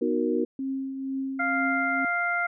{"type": "chord", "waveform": "sine", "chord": "B major seventh", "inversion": "none", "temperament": "equal", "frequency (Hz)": [246.9, 311.1, 370, 466.2], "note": ["B3", "D#4", "F#4", "A#4"], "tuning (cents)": [0, 0, 0, 0], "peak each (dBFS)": -28, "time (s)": [0.01, 0.45], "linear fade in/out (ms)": 10}
{"type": "tone with tremolo", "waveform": "sine", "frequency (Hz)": 268.1, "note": "C4", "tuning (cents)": 42, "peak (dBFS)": -26, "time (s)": [0.59, 2.05], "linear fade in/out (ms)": 2, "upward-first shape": "triangle", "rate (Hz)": 2.1, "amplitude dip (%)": 50}
{"type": "harmonic tone", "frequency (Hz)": 698, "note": "F5", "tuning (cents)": -1, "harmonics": [1, 2, 3], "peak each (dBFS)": [-30, -26, -29], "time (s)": [1.39, 2.47], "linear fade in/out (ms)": 10}
{"effects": []}